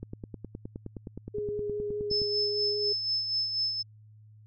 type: click train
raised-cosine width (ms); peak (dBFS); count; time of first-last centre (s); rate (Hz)
3; -25; 22; 0.03-2.217; 9.6
type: tone with vibrato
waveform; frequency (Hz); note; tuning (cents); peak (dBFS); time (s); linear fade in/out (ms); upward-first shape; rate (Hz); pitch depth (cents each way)
sine; 415.3; G#4; 0; -30; 1.34-2.93; 10; sine; 5; 9
type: tone with tremolo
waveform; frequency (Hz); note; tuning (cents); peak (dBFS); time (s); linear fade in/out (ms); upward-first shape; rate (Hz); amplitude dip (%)
sine; 5240; E8; -11; -25; 2.1-3.83; 20; sine; 4.1; 50
effects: added 107 Hz sine -51 dBFS peak until 4.46 s